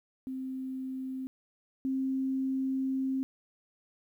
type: tone pair in turn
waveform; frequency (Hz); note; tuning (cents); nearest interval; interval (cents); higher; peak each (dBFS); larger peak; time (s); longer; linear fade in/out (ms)
sine; 261.6 / 265.1; C4 / C4; 0 / +23; unison; 23; second; -34 / -28; second; 0.27-1.27 / 1.85-3.23; second; 0
effects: 11-bit